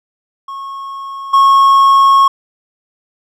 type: tone with level steps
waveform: triangle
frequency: 1094 Hz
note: C#6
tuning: 23 cents flat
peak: -21 / -3 dBFS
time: 0.48-2.28 s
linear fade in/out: 5 ms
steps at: 1.33 s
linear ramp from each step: 10 ms
effects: none